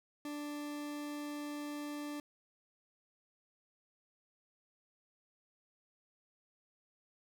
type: tone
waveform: 40% pulse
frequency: 293.7 Hz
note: D4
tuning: in tune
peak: -39 dBFS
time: 0.25-2.2 s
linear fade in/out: 2 ms
effects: none